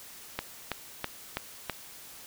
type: click train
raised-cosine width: 0.3 ms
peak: -14 dBFS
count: 5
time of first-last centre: 0.39-1.697 s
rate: 3.06 Hz
effects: white hiss -48 dBFS RMS until 2.26 s